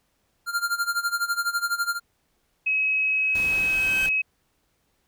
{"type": "tone with tremolo", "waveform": "square", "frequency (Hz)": 1395, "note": "F6", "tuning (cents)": -2, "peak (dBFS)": -21, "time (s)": [0.46, 2], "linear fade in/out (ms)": 50, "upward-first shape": "sine", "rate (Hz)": 12, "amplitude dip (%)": 85}
{"type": "tone", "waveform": "sine", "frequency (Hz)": 2556, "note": "D#7", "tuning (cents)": 46, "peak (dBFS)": -20, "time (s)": [2.66, 4.22], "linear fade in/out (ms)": 10}
{"type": "tone with exponential growth", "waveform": "30% pulse", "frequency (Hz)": 1552, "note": "G6", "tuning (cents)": -18, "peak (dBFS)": -25, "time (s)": [2.95, 4.06], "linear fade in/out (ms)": 0, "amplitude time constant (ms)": 240}
{"type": "noise", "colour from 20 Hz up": "pink", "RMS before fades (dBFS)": -37, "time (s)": [3.35, 4.09], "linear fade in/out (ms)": 2}
{"effects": ["pink hiss -70 dBFS RMS until 5.07 s"]}